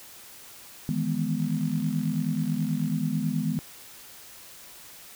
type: chord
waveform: sine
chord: E major seventh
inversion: third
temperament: equal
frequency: 155.56 / 164.81 / 207.7 / 246.9 Hz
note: D#3 / E3 / G#3 / B3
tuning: 0 / 0 / 0 / 0 cents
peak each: -30 dBFS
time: 0.89-3.59 s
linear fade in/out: 0 ms
type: click train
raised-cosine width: 0.2 ms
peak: -32 dBFS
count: 73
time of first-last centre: 1.4-2.922 s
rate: 47.3 Hz
effects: white hiss -47 dBFS RMS until 5.15 s